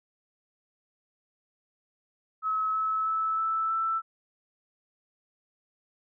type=tone with pitch steps; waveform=sine; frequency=1288 / 1297.7 / 1307.5 / 1317.3 / 1327.3 Hz; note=E6 / E6 / E6 / E6 / E6; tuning=-41 / -28 / -15 / -2 / +12 cents; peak=-25 dBFS; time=2.42-4.02 s; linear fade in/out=50 ms; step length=320 ms; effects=none